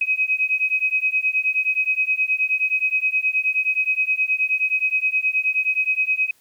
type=beating tone pair; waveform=sine; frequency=2527 / 2536.5 Hz; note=D#7 / D#7; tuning=+26 / +33 cents; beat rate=9.5 Hz; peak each=-21 dBFS; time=0.01-6.31 s; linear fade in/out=5 ms; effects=white hiss -59 dBFS RMS until 6.4 s